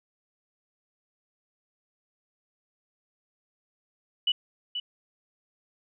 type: tone with echo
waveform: sine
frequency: 2960 Hz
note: F#7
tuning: in tune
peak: -21 dBFS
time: 4.27-4.32 s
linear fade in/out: 5 ms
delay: 480 ms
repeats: 1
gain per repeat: -8 dB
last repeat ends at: 4.8 s
effects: none